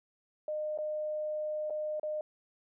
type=tone with dropouts; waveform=sine; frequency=610 Hz; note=D#5; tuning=34 cents flat; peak=-32 dBFS; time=0.48-2.21 s; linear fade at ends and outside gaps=2 ms; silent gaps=0.776-0.786 / 1.699-1.705 / 1.997-2.031 s; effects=none